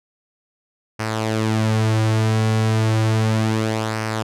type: tone with flanger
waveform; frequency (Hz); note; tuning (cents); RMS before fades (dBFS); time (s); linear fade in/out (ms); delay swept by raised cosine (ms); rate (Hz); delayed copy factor
sawtooth; 110; A2; 0; -19; 0.99-4.23; 10; 0.27 to 5.87; 0.33; -0.55
effects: low-pass 9000 Hz 12 dB/octave

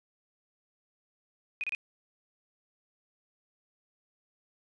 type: tone bursts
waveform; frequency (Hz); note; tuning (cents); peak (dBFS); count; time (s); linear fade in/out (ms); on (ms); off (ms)
sine; 2489; D#7; 0; -30; 3; 1.61-1.749; 0; 27; 29
effects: resampled to 24000 Hz + 12-bit

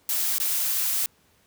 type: noise with dropouts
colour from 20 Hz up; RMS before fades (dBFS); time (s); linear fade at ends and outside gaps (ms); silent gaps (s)
blue; -25; 0.09-1.06; 1; 0.383-0.4
effects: pink hiss -62 dBFS RMS until 1.46 s + high-pass 60 Hz 12 dB/octave

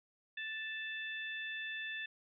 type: harmonic tone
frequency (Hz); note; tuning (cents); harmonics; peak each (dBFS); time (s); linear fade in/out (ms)
880; A5; 0; 2 / 3 / 4; -41 / -45 / -47; 0.37-2.06; 5
effects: none

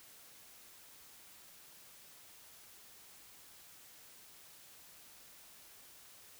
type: silence
effects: white hiss -58 dBFS RMS until 6.39 s

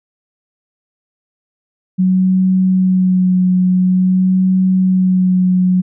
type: tone with vibrato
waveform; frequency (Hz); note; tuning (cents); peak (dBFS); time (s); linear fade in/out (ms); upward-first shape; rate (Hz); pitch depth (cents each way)
sine; 185; F#3; 0; -9; 1.98-5.82; 20; sine; 0.48; 18
effects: none

